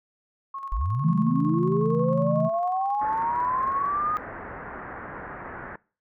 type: tone with tremolo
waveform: sine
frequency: 1091 Hz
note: C#6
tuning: 28 cents flat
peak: -31 dBFS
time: 0.54-3.88 s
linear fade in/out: 5 ms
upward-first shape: square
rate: 11 Hz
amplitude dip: 50%
type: linear sweep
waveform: sine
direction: up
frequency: 37.61 to 1246 Hz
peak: -23 dBFS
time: 0.72-4.17 s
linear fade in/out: 0 ms
type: chord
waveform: sine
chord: A major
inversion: first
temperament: just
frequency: 137.5 / 165 / 220 Hz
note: C#3 / E3 / A3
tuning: -14 / +2 / 0 cents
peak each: -28 / -25 / -28 dBFS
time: 1.03-2.49 s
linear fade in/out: 20 ms
type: low-pass noise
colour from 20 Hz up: white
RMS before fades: -38 dBFS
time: 3.01-5.76 s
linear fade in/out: 5 ms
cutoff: 1800 Hz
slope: 48 dB/octave
effects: noise-tail reverb RT60 0.4 s tail -23 dB re dry